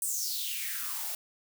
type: noise with high-pass filter sweep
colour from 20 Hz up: blue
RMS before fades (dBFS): -34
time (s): 0.02-1.15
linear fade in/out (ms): 2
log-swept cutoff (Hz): 8900 to 630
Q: 4.9
effects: none